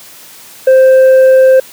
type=tone with tanh clipping; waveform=triangle; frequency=523.3 Hz; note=C5; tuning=in tune; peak=-3 dBFS; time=0.67-1.6 s; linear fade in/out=5 ms; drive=8 dB; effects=white hiss -35 dBFS RMS until 1.72 s + high-pass 100 Hz 12 dB/octave